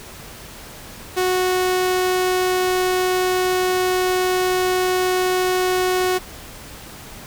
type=tone; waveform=sawtooth; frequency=367.8 Hz; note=F#4; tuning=10 cents flat; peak=-13 dBFS; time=1.16-6.19 s; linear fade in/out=20 ms; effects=pink hiss -38 dBFS RMS until 7.26 s